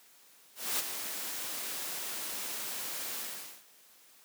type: noise with ADSR envelope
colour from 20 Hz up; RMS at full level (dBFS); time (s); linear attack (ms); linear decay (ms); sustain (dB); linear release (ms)
white; -30; 0.55-3.64; 240; 22; -8; 450
effects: white hiss -60 dBFS RMS until 4.24 s + high-pass 200 Hz 12 dB/octave